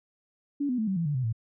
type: tone with pitch steps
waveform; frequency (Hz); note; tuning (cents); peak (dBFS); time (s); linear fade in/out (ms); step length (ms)
sine; 285.1 / 249.6 / 218.6 / 191.38 / 167.57 / 146.73 / 128.47 / 112.49; C#4 / B3 / A3 / G3 / E3 / D3 / C3 / A2; +49 / +19 / -11 / -41 / +29 / -1 / -31 / +39; -25; 0.6-1.328; 10; 91
effects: none